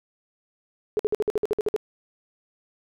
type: tone bursts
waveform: sine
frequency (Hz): 423.4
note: G#4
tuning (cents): +33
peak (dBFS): -19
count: 11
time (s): 0.97-1.763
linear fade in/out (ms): 0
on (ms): 23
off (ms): 54
effects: none

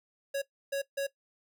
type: tone bursts at uneven times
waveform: square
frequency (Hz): 554.4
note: C#5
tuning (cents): 0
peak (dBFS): -30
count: 3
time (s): 0.34-0.42 / 0.72-0.82 / 0.97-1.07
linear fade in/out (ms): 10
effects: noise-tail reverb RT60 0.1 s tail -18 dB re dry

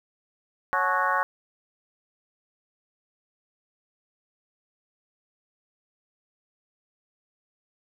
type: harmonic tone with a mistuned harmonic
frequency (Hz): 184.5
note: F#3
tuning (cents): -5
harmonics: 3 / 4 / 5 / 6 / 7 / 8 / 9 / 10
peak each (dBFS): -33 / -32 / -29 / -25 / -36 / -28 / -34 / -34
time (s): 0.73-1.23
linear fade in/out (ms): 0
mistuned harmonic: 5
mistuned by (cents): -110
effects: 9-bit

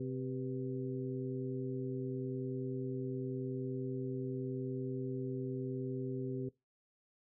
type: harmonic tone with a mistuned harmonic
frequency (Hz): 130.1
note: C3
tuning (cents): -9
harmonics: 1 / 2 / 3 / 4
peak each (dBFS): -40 / -41 / -41 / -50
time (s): 0-6.49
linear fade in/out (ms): 5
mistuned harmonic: 4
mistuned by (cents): -100
effects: noise-tail reverb RT60 0.2 s tail -20 dB re dry

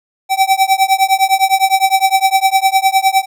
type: tone with tremolo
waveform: square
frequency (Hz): 771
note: G5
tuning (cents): -29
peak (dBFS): -6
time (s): 0.29-3.26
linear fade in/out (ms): 50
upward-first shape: triangle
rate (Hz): 9.8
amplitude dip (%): 100
effects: none

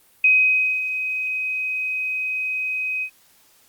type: tone with ADSR envelope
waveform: sine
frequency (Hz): 2521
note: D#7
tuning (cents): +22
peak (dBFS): -11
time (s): 0.24-3.1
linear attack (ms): 4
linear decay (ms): 570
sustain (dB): -11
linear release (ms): 74
effects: white hiss -56 dBFS RMS until 3.68 s + Opus 32 kbps

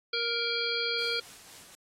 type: harmonic tone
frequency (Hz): 468.2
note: A#4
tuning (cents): +8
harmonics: 1 / 3 / 5 / 7 / 9 / 10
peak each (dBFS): -35 / -35 / -35 / -35 / -35 / -35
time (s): 0.13-1.2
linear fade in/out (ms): 5
type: noise with tremolo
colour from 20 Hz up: white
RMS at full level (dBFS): -48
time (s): 0.99-1.75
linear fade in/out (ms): 0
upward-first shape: sine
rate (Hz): 4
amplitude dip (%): 35
effects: low-pass 10000 Hz 12 dB/octave + AAC 48 kbps

